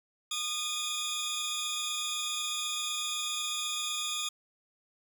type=tone cluster; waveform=25% pulse; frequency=1223 / 2474 / 3378 / 3654 Hz; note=D#6 / D#7 / G#7 / A#7; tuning=-30 / -10 / +29 / -35 cents; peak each=-36 / -38 / -31 / -33 dBFS; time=0.31-4.29 s; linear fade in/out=5 ms; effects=none